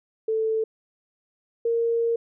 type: tone pair in turn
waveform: sine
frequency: 441.8 / 463.5 Hz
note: A4 / A#4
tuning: +7 / -10 cents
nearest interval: minor second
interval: 83 cents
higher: second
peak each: -21 / -20 dBFS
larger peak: second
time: 0.28-0.64 / 1.65-2.16 s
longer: second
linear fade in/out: 5 ms
effects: none